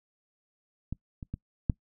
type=clicks; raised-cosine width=5 ms; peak=-21 / -27 / -22 / -11 dBFS; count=4; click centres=0.926 / 1.228 / 1.34 / 1.698 s; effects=noise-tail reverb RT60 0.1 s tail -23 dB re dry